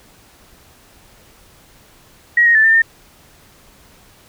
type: tone with pitch steps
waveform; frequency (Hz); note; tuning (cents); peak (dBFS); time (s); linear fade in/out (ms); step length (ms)
sine; 1900 / 1870 / 1757 / 1795 / 1815; A#6 / A#6 / A6 / A6 / A#6; +33 / +5 / -3 / +34 / -47; -8; 2.37-2.82; 5; 90
effects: pink hiss -48 dBFS RMS until 4.28 s